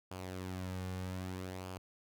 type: tone with flanger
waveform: sawtooth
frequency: 92.5 Hz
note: F#2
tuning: in tune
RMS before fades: -42 dBFS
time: 0.11-1.78 s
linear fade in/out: 5 ms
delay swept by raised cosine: 0.51 to 3.11 ms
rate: 0.63 Hz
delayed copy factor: -0.5
effects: none